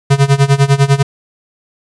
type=tone with tremolo; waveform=square; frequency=138.9 Hz; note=C#3; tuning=4 cents sharp; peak=-5 dBFS; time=0.1-1.03 s; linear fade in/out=10 ms; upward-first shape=sine; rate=10 Hz; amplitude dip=90%; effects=resampled to 22050 Hz + 7-bit